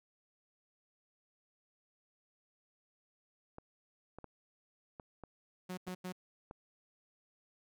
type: clicks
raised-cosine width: 1 ms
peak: -33 dBFS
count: 7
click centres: 3.584 / 4.186 / 4.243 / 4.998 / 5.237 / 5.881 / 6.511 s
type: tone bursts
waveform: sawtooth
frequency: 182.9 Hz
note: F#3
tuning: 20 cents flat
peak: -36 dBFS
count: 3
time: 5.69-6.125 s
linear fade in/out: 10 ms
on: 85 ms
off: 90 ms
effects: none